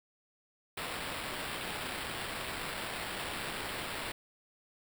white noise with sample-and-hold, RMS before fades -39 dBFS, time 0.77-4.12 s, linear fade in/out 5 ms, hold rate 6300 Hz, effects none

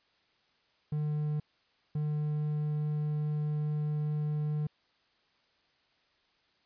triangle tone bursts at uneven times, 150.4 Hz, D3, 42 cents sharp, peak -27 dBFS, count 2, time 0.92-1.4 / 1.95-4.67 s, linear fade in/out 5 ms, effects white hiss -70 dBFS RMS until 6.65 s + resampled to 11025 Hz

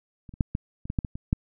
clicks, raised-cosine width 5 ms, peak -30 / -30 / -9 / -14 / -25 / -17 / -12 / -18 / -22 / -9 dBFS, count 10, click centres 0.292 / 0.339 / 0.408 / 0.551 / 0.855 / 0.901 / 0.988 / 1.048 / 1.155 / 1.329 s, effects none

